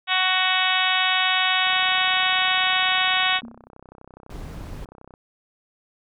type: harmonic tone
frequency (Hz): 372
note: F#4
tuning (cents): +9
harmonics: 2 / 3 / 4 / 5 / 6 / 7 / 8 / 9 / 10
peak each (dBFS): -27 / -27 / -27 / -27 / -27 / -27 / -27 / -27 / -27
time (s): 0.07-3.41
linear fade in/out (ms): 50
type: click train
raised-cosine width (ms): 1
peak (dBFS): -30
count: 112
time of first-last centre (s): 1.67-5.139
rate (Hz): 32
type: tone with exponential decay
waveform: sine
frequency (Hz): 233.1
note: A#3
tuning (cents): 0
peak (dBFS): -31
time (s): 3.43-3.69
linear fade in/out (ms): 5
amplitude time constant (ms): 56
type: noise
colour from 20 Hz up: brown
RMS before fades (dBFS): -35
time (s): 4.3-4.85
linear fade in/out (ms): 2
effects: none